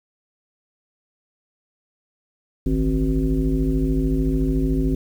sine tone with frequency modulation, 156.7 Hz, D#3, 13 cents sharp, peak -17 dBFS, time 2.66-4.95 s, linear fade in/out 5 ms, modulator 109 Hz, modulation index 1.7, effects 8-bit

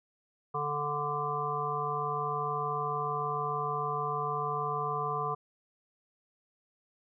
harmonic tone, 146.6 Hz, D3, 3 cents flat, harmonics 1 / 3 / 5 / 7 / 8, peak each -39 / -37 / -38 / -35 / -34 dBFS, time 0.54-5.35 s, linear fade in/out 10 ms, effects none

